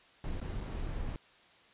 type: noise with dropouts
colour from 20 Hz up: brown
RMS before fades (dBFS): -37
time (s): 0.24-1.16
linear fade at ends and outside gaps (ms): 1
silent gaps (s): 0.402-0.414 / 0.605-0.609
effects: white hiss -61 dBFS RMS until 1.73 s + resampled to 8000 Hz